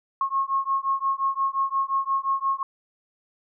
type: beating tone pair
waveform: sine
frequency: 1083 / 1088.7 Hz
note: C#6 / C#6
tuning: -41 / -32 cents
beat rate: 5.7 Hz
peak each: -25 dBFS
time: 0.21-2.63 s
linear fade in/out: 2 ms
effects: none